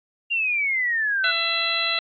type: exponential sweep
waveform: sine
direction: down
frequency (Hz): 2810 to 1447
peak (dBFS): -20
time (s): 0.3-1.32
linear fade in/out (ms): 20
type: harmonic tone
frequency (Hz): 669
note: E5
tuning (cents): +25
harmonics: 1 / 2 / 3 / 4 / 5 / 6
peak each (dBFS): -34 / -30 / -29 / -26 / -30 / -25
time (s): 1.24-1.99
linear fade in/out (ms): 2
effects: AAC 64 kbps